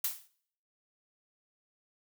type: noise with exponential decay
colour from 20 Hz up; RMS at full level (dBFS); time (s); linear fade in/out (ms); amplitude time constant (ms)
blue; -28; 0.04-0.28; 5; 51
effects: noise-tail reverb RT60 0.6 s tail -20 dB re dry